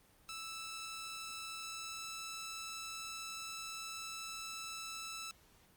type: tone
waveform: 10% pulse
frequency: 1318.5 Hz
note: E6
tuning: in tune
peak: -35 dBFS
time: 0.29-5.31 s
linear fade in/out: 0 ms
effects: pink hiss -66 dBFS RMS until 5.76 s + Opus 32 kbps